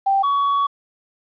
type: tone pair in turn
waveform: sine / triangle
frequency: 784 / 1125.2 Hz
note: G5 / C#6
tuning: 0 / +26 cents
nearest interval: tritone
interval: 626 cents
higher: second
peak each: -14 / -14 dBFS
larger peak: neither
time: 0.06-0.23 / 0.23-0.67 s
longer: second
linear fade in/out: 10 ms
effects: resampled to 11025 Hz + 9-bit